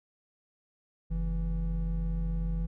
triangle tone pair together, 46.46 / 164.81 Hz, F#1 / E3, +8 / 0 cents, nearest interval octave + minor seventh, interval 2192 cents, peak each -27 / -32 dBFS, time 1.1-2.67 s, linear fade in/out 20 ms, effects none

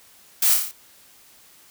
blue noise with echo, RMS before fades -19 dBFS, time 0.42-0.54 s, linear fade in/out 5 ms, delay 29 ms, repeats 6, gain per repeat -3 dB, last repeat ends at 0.714 s, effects white hiss -52 dBFS RMS until 1.7 s

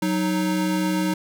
square tone pair together, 185 / 311.1 Hz, F#3 / D#4, 0 / 0 cents, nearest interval major sixth, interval 900 cents, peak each -24 dBFS, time 0.02-1.14 s, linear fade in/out 5 ms, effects none

